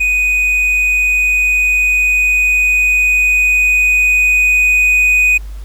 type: tone with level ramp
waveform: triangle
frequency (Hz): 2489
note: D#7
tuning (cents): 0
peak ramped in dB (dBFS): -9 to -6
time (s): 0-5.38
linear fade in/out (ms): 10
effects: added 50 Hz sine -24 dBFS peak until 5.64 s + pink hiss -45 dBFS RMS until 5.64 s